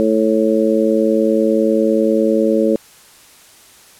harmonic tone, 110 Hz, A2, in tune, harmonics 2 / 3 / 4 / 5, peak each -17 / -17 / -17 / -17 dBFS, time 0-2.76 s, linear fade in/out 0 ms, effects white hiss -45 dBFS RMS until 3.99 s + low-pass 12000 Hz 12 dB/octave

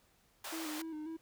pink high-pass noise, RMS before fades -44 dBFS, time 0.44-0.82 s, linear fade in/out 5 ms, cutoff 580 Hz, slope 24 dB/octave
triangle tone with vibrato, 315.1 Hz, D#4, 22 cents sharp, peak -38 dBFS, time 0.52-1.17 s, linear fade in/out 10 ms, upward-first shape square, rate 3.7 Hz, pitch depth 50 cents each way
effects pink hiss -70 dBFS RMS until 1.21 s

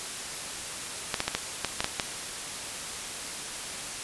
clicks, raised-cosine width 0.2 ms, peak -8 dBFS, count 8, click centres 1.142 / 1.204 / 1.28 / 1.35 / 1.647 / 1.805 / 1.844 / 1.998 s, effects white hiss -36 dBFS RMS until 4.03 s + resampled to 24000 Hz

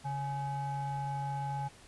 triangle ring-modulated tone, 349.2 Hz, F4, in tune, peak -28 dBFS, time 0.04-1.69 s, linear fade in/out 20 ms, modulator 489 Hz, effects pink hiss -56 dBFS RMS until 1.87 s + resampled to 24000 Hz

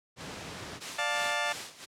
pink noise, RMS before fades -40 dBFS, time 0.16-0.81 s, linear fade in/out 50 ms
white noise with tremolo, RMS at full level -36 dBFS, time 0.8-1.86 s, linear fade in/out 20 ms, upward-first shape sine, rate 2.9 Hz, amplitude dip 80%
15% pulse chord, D minor, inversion none, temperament just, 587.3 / 704.8 / 881 Hz, D5 / F5 / A5, 0 / +16 / +2 cents, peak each -27 dBFS, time 0.98-1.53 s, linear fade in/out 10 ms
effects high-pass 100 Hz 12 dB/octave + low-pass 7000 Hz 12 dB/octave

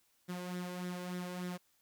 sawtooth tone with flanger, 179.6 Hz, F3, 49 cents sharp, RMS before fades -41 dBFS, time 0.28-1.58 s, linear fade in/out 20 ms, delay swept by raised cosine 0.53 to 2.03 ms, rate 3.4 Hz, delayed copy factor +0.55, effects white hiss -73 dBFS RMS until 1.81 s

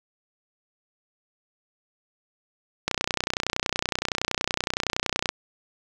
click train, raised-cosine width 0.2 ms, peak -6 dBFS, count 75, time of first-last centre 2.88-5.29 s, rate 30.7 Hz, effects none

